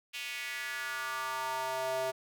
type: tone with high-pass filter sweep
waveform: square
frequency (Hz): 130.81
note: C3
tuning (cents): 0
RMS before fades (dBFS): -36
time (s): 0.13-2.12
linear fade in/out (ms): 20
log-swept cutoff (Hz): 2700 to 570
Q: 3.2
effects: none